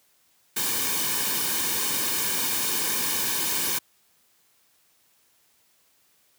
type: noise with comb filter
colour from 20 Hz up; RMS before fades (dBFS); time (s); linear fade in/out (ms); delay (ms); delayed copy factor
white; -26; 0.56-3.79; 10; 1.5; -0.7
effects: white hiss -64 dBFS RMS until 6.38 s + high-pass 60 Hz 12 dB/octave